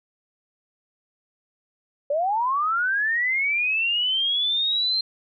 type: linear sweep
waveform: sine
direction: up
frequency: 554.4 to 4172 Hz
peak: -20 dBFS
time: 2.1-5.01 s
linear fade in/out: 5 ms
effects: none